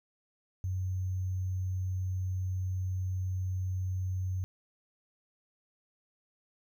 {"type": "tone with sample-and-hold", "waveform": "sine", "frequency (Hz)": 92.8, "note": "F#2", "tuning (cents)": 6, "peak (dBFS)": -30, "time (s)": [0.64, 4.44], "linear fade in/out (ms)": 0, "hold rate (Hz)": 6300, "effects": []}